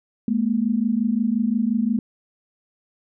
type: tone pair together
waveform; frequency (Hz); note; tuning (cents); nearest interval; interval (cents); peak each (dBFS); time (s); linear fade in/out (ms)
sine; 212.8 / 238.5; G#3 / A#3; +42 / +40; major second; 198; -21; 0.28-1.99; 2
effects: none